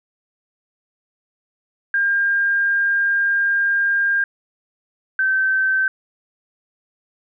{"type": "tone pair in turn", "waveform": "sine", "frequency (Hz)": [1605, 1545.5], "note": ["G6", "G6"], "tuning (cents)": [40, -25], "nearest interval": "minor second", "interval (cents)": 65, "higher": "first", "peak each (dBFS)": -15, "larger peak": "neither", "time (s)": [[1.94, 4.24], [5.19, 5.88]], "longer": "first", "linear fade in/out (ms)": 2, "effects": []}